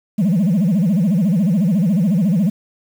sine tone with vibrato, 186.8 Hz, F#3, 17 cents sharp, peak -10 dBFS, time 0.18-2.5 s, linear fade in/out 10 ms, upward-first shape sine, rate 14 Hz, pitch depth 270 cents each way, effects tanh soft clip ceiling -11 dBFS + 7-bit

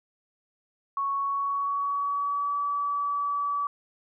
sine tone with pitch glide, 1108.7 to 1147.8 Hz, C#6 to D6, 0 to -40 cents, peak -25 dBFS, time 0.97-3.67 s, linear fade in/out 2 ms, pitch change +60 cents, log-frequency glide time 1.12-2.57 s, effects none

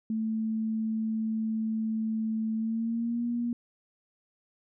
sine tone with pitch glide, 220.7 to 237.9 Hz, A3 to A#3, +5 to +35 cents, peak -27 dBFS, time 0.1-3.53 s, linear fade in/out 2 ms, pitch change +130 cents, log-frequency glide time 2.55-3.24 s, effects none

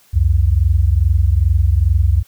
sine tone pair together, 65.9 / 88.3 Hz, C2 / F2, +13 / +20 cents, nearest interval perfect fourth, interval 507 cents, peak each -13 dBFS, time 0.13-2.23 s, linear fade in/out 20 ms, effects white hiss -52 dBFS RMS until 2.27 s

